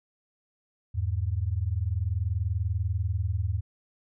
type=tone pair together; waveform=sine; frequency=82.41 / 102.71 Hz; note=E2 / G#2; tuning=0 / -19 cents; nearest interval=major third; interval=381 cents; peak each=-28 dBFS; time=0.94-3.61 s; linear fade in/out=20 ms; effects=none